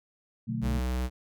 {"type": "chord", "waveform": "sine", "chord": "B minor seventh", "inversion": "none", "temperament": "just", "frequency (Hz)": [123.47, 148.16, 185.21, 222.2], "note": ["B2", "D3", "F#3", "A3"], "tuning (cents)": [0, 16, 2, 17], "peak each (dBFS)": [-33, -38, -38, -32], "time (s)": [0.47, 0.8], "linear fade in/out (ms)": 20}
{"type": "tone", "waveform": "square", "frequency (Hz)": 62.9, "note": "B1", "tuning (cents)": 32, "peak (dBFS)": -28, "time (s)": [0.61, 1.1], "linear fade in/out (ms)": 50}
{"effects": []}